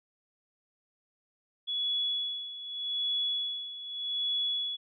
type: tone with tremolo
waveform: sine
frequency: 3389 Hz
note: G#7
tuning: 34 cents sharp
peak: -27 dBFS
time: 1.67-4.77 s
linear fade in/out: 20 ms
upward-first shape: sine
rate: 0.83 Hz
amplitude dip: 75%
effects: none